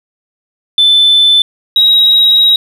sine tone pair in turn, 3520 / 3821 Hz, A7 / A#7, 0 / +42 cents, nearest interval minor second, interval 142 cents, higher second, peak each -3 dBFS, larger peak neither, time 0.78-1.42 / 1.76-2.56 s, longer second, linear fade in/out 2 ms, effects tanh soft clip ceiling -1 dBFS + 7-bit

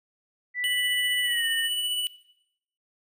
sine tone with pitch glide, 1975.5 to 1832.6 Hz, B6 to A#6, 0 to -30 cents, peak -27 dBFS, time 0.54-1.7 s, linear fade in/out 50 ms, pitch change -130 cents, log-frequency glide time 1.23-1.46 s
square tone with tremolo, 2960 Hz, F#7, in tune, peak -25 dBFS, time 0.64-2.07 s, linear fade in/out 0 ms, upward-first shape triangle, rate 15 Hz, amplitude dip 35%
effects noise-tail reverb RT60 0.8 s tail -18 dB re dry

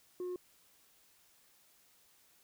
sine tone, 360.7 Hz, F#4, 44 cents flat, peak -34 dBFS, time 0.2-0.36 s, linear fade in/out 2 ms, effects tanh soft clip ceiling -36 dBFS + white hiss -67 dBFS RMS until 2.43 s

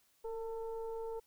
sine tone with frequency modulation, 453.7 Hz, A#4, 47 cents flat, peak -38 dBFS, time 0.24-1.2 s, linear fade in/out 10 ms, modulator 441 Hz, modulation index 0.69, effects white hiss -72 dBFS RMS until 1.26 s

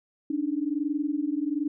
sine tone pair together, 284.1 / 305.3 Hz, C#4 / D#4, +43 / -33 cents, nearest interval minor second, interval 124 cents, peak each -28 dBFS, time 0.3-1.68 s, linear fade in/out 5 ms, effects none

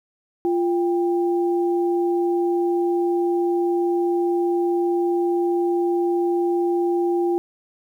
sine tone pair together, 347.4 / 793.1 Hz, F4 / G5, -9 / +20 cents, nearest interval octave + major second, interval 1429 cents, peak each -18 / -28 dBFS, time 0.45-7.38 s, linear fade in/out 0 ms, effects 9-bit

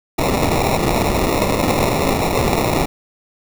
violet noise with sample-and-hold, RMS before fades -17 dBFS, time 0.18-2.86 s, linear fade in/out 10 ms, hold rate 1575 Hz, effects none

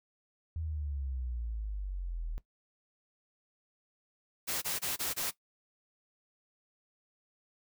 sine exponential sweep, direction down, 82.41 to 38.77 Hz, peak -34 dBFS, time 0.56-2.38 s, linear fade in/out 0 ms
white noise bursts, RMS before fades -34 dBFS, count 5, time 4.47-5.312 s, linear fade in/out 20 ms, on 150 ms, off 23 ms
effects noise-tail reverb RT60 0.1 s tail -17 dB re dry

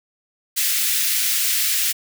white high-pass noise, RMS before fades -20 dBFS, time 0.56-1.93 s, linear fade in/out 20 ms, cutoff 1800 Hz, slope 24 dB/octave, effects none

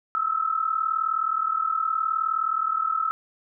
sine tone pair together, 1285 / 1324.2 Hz, E6 / E6, -45 / +7 cents, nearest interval minor second, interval 52 cents, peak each -25 dBFS, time 0.15-3.11 s, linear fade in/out 0 ms, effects none

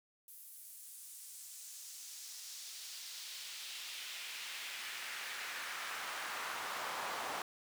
brown noise with high-pass filter sweep, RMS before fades -45 dBFS, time 0.28-7.42 s, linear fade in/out 2 ms, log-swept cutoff 12000 to 840 Hz, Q 1.3, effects none

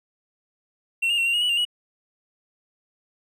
triangle tone with pitch steps, 2720 / 2834 / 2725 / 2765 / 2874 / 2946 / 2791 / 2917 Hz, F7 / F7 / F7 / F7 / F7 / F#7 / F7 / F#7, -46 / +25 / -43 / -18 / +49 / -8 / -2 / -25 cents, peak -18 dBFS, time 1.02-1.652 s, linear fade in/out 10 ms, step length 79 ms, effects none

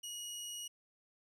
20% pulse tone, 2900 Hz, F#7, 35 cents flat, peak -37 dBFS, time 0.03-0.68 s, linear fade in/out 10 ms, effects none

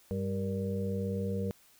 harmonic tone with a mistuned harmonic, 98 Hz, G2, in tune, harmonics 1 / 2 / 4 / 5 / 6, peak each -35 / -34 / -45 / -36 / -47 dBFS, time 0.11-1.51 s, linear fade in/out 0 ms, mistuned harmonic 5, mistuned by -64 cents, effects white hiss -62 dBFS RMS until 1.79 s

